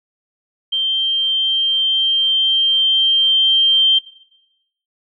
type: tone with level ramp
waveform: sine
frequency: 3151 Hz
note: G7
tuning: 8 cents sharp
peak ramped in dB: -15 to -9 dBFS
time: 0.72-3.99 s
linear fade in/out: 10 ms
effects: noise-tail reverb RT60 0.9 s tail -17 dB re dry